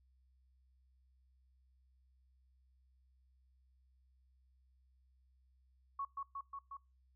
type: tone with echo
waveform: sine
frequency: 1108.7 Hz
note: C#6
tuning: in tune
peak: -37 dBFS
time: 5.99-6.05 s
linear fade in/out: 5 ms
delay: 180 ms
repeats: 4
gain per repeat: -2 dB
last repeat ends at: 6.77 s
effects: noise-tail reverb RT60 0.3 s tail -25 dB re dry + added 64 Hz sine -68 dBFS peak until 7.15 s